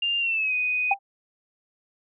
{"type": "tone with pitch glide", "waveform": "sine", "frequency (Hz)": [2798, 2493], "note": ["F7", "D#7"], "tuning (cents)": [3, 3], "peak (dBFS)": -22, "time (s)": [0.02, 0.94], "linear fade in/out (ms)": 5, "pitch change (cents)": -200, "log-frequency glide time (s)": [0.19, 0.54]}
{"type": "tone with exponential decay", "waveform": "sine", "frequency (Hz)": 791, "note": "G5", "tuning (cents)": 15, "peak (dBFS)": -15, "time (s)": [0.91, 0.99], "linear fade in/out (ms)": 5, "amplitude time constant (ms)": 16}
{"effects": []}